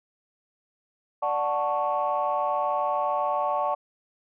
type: chord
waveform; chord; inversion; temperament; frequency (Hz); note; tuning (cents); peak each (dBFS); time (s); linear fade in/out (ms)
sine; D major seventh; none; equal; 587.3 / 740 / 880 / 1108.7; D5 / F#5 / A5 / C#6; 0 / 0 / 0 / 0; -28; 1.22-3.75; 10
effects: tanh soft clip ceiling -15 dBFS